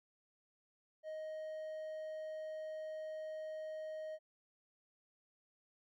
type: tone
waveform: triangle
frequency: 625 Hz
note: D#5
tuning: 8 cents sharp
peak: -40 dBFS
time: 1.03-4.19 s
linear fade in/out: 50 ms
effects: none